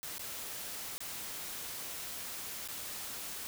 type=noise with dropouts; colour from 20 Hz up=white; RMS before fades=-42 dBFS; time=0.03-3.47 s; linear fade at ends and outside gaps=0 ms; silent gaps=0.182-0.194 / 0.98-1.005 / 2.676-2.686 s; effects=none